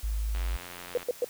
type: tone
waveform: sine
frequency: 53.3 Hz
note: G#1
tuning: 46 cents sharp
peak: -27 dBFS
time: 0.03-0.57 s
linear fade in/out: 10 ms
type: click train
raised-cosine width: 0.3 ms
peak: -25 dBFS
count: 61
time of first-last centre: 0.35-1.03 s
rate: 88.3 Hz
type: tone bursts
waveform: sine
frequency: 490.4 Hz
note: B4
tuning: 12 cents flat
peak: -23 dBFS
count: 3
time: 0.95-1.245 s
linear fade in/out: 2 ms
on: 25 ms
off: 110 ms
effects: white hiss -48 dBFS RMS until 1.29 s